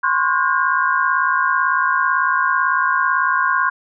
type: tone cluster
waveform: sine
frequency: 1035 / 1093 / 1442 / 1598 Hz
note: C6 / C#6 / F#6 / G6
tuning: -19 / -25 / -45 / +33 cents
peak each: -20 dBFS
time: 0.03-3.7 s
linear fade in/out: 10 ms
effects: none